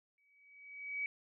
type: tone with exponential growth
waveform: sine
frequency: 2273 Hz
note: C#7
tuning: 43 cents sharp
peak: -33 dBFS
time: 0.18-1.06 s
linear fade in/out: 1 ms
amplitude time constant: 190 ms
effects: none